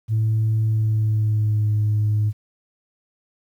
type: tone with pitch glide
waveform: sine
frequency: 110 to 106.01 Hz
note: A2 to G#2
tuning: 0 to +36 cents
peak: -15 dBFS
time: 0.08-2.33 s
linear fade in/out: 50 ms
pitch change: -64 cents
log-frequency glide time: 0.65-1.68 s
effects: tanh soft clip ceiling -14 dBFS + 9-bit